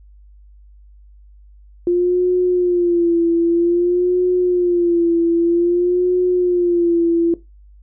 sine tone with vibrato, 349.2 Hz, F4, in tune, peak -12 dBFS, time 1.87-7.34 s, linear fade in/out 2 ms, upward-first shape sine, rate 0.52 Hz, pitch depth 63 cents each way, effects noise-tail reverb RT60 0.2 s tail -17 dB re dry + added 50 Hz sine -42 dBFS peak until 7.82 s

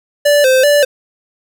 square tone with vibrato, 550 Hz, C#5, 14 cents flat, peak -8 dBFS, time 0.25-0.85 s, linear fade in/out 10 ms, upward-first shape square, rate 2.6 Hz, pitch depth 100 cents each way, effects none

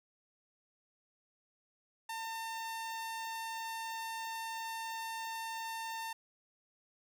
sawtooth tone, 903 Hz, A5, 45 cents sharp, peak -35 dBFS, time 2.09-6.13 s, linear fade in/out 5 ms, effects none

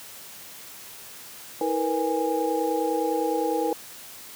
sine tone cluster, 322.2 / 462.6 / 492.4 / 822 Hz, E4 / A#4 / B4 / G#5, -39 / -13 / -5 / -18 cents, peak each -28 dBFS, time 1.61-3.73 s, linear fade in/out 2 ms, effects white hiss -43 dBFS RMS until 4.35 s + high-pass 80 Hz 12 dB/octave

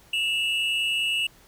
triangle tone pair together, 2675 / 2894 Hz, E7 / F#7, +25 / -39 cents, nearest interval minor second, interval 136 cents, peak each -24 dBFS, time 0.13-1.27 s, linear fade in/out 5 ms, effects pink hiss -55 dBFS RMS until 1.47 s

